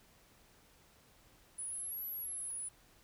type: linear two-way sweep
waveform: sine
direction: up then down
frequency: 9956 to 11840 to 9956 Hz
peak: -39 dBFS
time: 1.58-2.69 s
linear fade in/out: 10 ms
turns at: 2.06 s
effects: pink hiss -65 dBFS RMS until 3.03 s